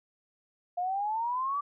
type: exponential sweep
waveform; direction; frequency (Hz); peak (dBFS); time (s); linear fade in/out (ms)
sine; up; 700 to 1171; -28; 0.77-1.61; 10
effects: none